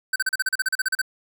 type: tone bursts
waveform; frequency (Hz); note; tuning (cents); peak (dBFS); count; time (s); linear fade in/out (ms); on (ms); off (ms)
square; 1538; G6; -33; -20; 14; 0.13-1.017; 5; 29; 37
effects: none